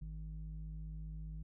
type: tone with low-pass filter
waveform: square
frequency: 52.5 Hz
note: G#1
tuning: 19 cents sharp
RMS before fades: -45 dBFS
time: 0.01-1.43 s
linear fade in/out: 10 ms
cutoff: 130 Hz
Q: 8.4
effects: none